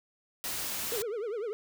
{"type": "noise", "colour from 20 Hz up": "white", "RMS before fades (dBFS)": -35, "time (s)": [0.44, 1.02], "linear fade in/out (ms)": 0}
{"type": "tone with vibrato", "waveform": "triangle", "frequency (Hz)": 440, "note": "A4", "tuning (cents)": 0, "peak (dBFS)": -30, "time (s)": [0.92, 1.53], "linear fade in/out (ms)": 0, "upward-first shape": "triangle", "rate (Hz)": 10, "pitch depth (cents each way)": 220}
{"effects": []}